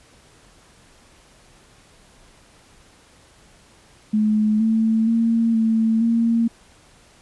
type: tone with pitch steps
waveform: sine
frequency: 213.9 / 222.5 / 228.9 / 223.5 / 230.5 Hz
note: A3 / A3 / A#3 / A3 / A#3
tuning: -49 / +20 / -31 / +27 / -19 cents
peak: -15 dBFS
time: 4.13-6.48 s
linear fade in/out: 10 ms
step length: 470 ms
effects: pink hiss -52 dBFS RMS until 7.21 s + resampled to 24000 Hz